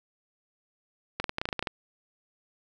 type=clicks; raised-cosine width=0.3 ms; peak=-13 dBFS; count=11; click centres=1.2 / 1.242 / 1.294 / 1.384 / 1.415 / 1.455 / 1.489 / 1.528 / 1.593 / 1.626 / 1.672 s; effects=none